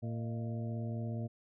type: harmonic tone with a mistuned harmonic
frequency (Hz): 114.6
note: A#2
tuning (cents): -29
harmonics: 1 / 2 / 3 / 4 / 5 / 6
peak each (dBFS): -36 / -41 / -50 / -51 / -49 / -53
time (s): 0.02-1.28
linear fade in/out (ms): 20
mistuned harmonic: 5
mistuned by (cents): +89
effects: none